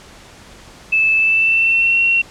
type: tone with pitch glide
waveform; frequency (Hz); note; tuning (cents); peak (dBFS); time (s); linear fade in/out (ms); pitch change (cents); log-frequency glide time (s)
sine; 2624 to 2729; E7 to F7; -9 to -41; -11; 0.92-2.22; 10; +68; 1.15-2
effects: pink hiss -41 dBFS RMS until 2.3 s + low-pass 8000 Hz 12 dB/octave